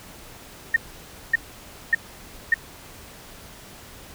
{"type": "tone bursts", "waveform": "sine", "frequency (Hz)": 1839, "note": "A#6", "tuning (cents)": -24, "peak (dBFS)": -13, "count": 4, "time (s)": [0.74, 2.542], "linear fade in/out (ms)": 5, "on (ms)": 23, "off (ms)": 570, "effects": ["pink hiss -44 dBFS RMS until 4.14 s"]}